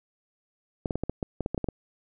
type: clicks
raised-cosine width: 2 ms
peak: -15 dBFS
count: 12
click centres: 0.858 / 0.908 / 0.956 / 1.036 / 1.096 / 1.228 / 1.407 / 1.461 / 1.546 / 1.578 / 1.643 / 1.687 s
effects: none